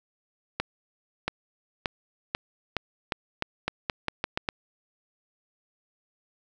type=accelerating click train; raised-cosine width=0.3 ms; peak=-10 dBFS; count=13; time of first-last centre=0.6-4.489 s; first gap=680 ms; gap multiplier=0.85; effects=none